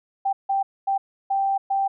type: tone bursts at uneven times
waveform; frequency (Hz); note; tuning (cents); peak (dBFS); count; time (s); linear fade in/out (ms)
sine; 784; G5; 0; -19; 5; 0.25-0.33 / 0.49-0.63 / 0.87-0.98 / 1.3-1.58 / 1.7-1.88; 10
effects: none